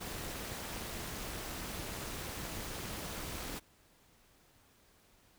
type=noise with amplitude modulation; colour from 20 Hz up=pink; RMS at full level=-39 dBFS; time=0-3.6 s; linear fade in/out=20 ms; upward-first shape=sine; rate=257 Hz; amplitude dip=65%; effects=pink hiss -66 dBFS RMS until 5.38 s